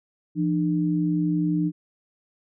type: tone pair together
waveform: sine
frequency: 170 / 301.6 Hz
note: F3 / D4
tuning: -46 / +46 cents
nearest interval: minor seventh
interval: 992 cents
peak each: -23 / -23 dBFS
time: 0.35-1.72 s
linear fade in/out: 50 ms
effects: none